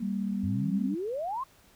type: tone with pitch glide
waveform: sine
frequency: 233.5 to 266.7 Hz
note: A#3 to C4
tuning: +3 to +33 cents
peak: -34 dBFS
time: 0-0.87 s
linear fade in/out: 5 ms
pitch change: +230 cents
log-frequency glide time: 0.33-0.57 s
type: tone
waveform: sine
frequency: 196.7 Hz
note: G3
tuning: 6 cents sharp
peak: -29 dBFS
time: 0.02-0.95 s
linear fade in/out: 10 ms
type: exponential sweep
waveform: sine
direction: up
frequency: 86.5 to 1108.7 Hz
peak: -30 dBFS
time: 0.43-1.44 s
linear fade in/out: 10 ms
effects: pink hiss -60 dBFS RMS until 1.75 s